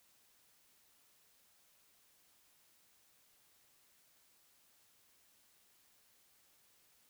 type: silence
effects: white hiss -70 dBFS RMS until 7.09 s